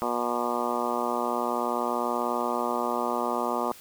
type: harmonic tone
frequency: 120.5 Hz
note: B2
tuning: 42 cents flat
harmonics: 2 / 3 / 4 / 5 / 6 / 7 / 8 / 9 / 10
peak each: -34 / -34 / -34 / -34 / -34 / -34 / -34 / -34 / -34 dBFS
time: 0.02-3.72 s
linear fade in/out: 0 ms
effects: white hiss -49 dBFS RMS until 3.8 s